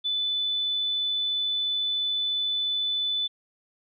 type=tone; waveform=sine; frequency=3497 Hz; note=A7; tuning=11 cents flat; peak=-24 dBFS; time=0.04-3.28 s; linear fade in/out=20 ms; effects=none